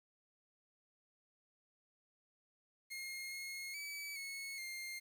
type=tone with pitch steps; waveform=sawtooth; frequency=2141 / 2157 / 2291 / 2193 / 2115 Hz; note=C7 / C#7 / D7 / C#7 / C7; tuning=+39 / -48 / -44 / -19 / +18 cents; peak=-40 dBFS; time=2.9-5 s; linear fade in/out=20 ms; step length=420 ms; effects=11-bit